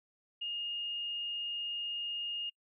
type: tone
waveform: sine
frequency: 2842 Hz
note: F7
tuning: 30 cents sharp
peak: -35 dBFS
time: 0.41-2.5 s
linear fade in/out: 10 ms
effects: noise-tail reverb RT60 0.1 s tail -26 dB re dry